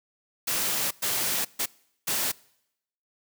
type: noise bursts at uneven times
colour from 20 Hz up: white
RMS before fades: -27 dBFS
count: 4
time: 0.47-0.91 / 1.02-1.45 / 1.59-1.66 / 2.07-2.32 s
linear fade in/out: 10 ms
effects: noise-tail reverb RT60 0.8 s tail -24 dB re dry + high-pass 100 Hz 12 dB/octave